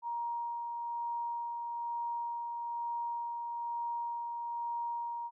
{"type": "tone with tremolo", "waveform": "sine", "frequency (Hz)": 942, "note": "A#5", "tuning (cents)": 18, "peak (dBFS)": -33, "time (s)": [0.02, 5.31], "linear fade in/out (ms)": 50, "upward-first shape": "sine", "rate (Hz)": 1.1, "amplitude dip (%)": 30, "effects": []}